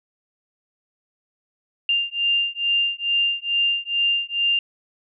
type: beating tone pair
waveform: sine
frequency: 2794 / 2796.3 Hz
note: F7 / F7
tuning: 0 / +2 cents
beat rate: 2.3 Hz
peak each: -22 dBFS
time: 1.89-4.59 s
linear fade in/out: 2 ms
effects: none